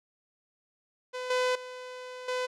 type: tone with level steps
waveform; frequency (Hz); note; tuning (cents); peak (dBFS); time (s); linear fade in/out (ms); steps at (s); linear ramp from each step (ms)
sawtooth; 504; B4; +35; -30 / -21 / -36 / -25; 1.13-2.47; 20; 1.3 / 1.55 / 2.28; 5
effects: low-pass 6000 Hz 12 dB/octave